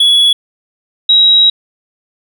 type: tone pair in turn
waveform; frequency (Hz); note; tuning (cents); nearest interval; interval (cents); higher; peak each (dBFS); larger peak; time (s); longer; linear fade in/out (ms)
triangle / sine; 3379 / 3841; G#7 / B7; +29 / -49; major second; 222; second; -4; neither; 0-0.33 / 1.09-1.5; second; 5
effects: none